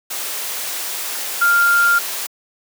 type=tone in noise; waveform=sine; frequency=1396.9 Hz; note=F6; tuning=in tune; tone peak=-11 dBFS; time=1.41-1.99 s; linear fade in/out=10 ms; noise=white; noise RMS=-25 dBFS; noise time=0.1-2.27 s; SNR=+11 dB; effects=high-pass 400 Hz 12 dB/octave